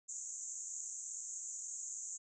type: band-pass noise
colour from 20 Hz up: pink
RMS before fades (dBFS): -45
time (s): 0.08-2.18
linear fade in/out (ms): 20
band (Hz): 6500 to 7500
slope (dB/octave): 96
effects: none